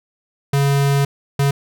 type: tone bursts at uneven times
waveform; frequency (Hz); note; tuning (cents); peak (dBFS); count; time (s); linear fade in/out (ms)
square; 140; C#3; +18; -14; 2; 0.53-1.05 / 1.39-1.51; 5
effects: none